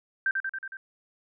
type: tone with echo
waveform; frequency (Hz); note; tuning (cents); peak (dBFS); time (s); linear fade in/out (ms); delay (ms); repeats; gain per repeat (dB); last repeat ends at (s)
sine; 1566; G6; -2; -22; 0.26-0.31; 2; 92; 5; -3; 0.77
effects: none